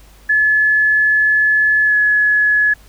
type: tone with pitch glide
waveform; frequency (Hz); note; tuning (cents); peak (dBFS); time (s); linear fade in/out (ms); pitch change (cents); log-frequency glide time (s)
sine; 1717 to 1698.3; A6 to G#6; -43 to +38; -10; 0.29-2.74; 10; -19; 1.84-1.95
effects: added 50 Hz sine -43 dBFS peak until 2.88 s + pink hiss -48 dBFS RMS until 2.88 s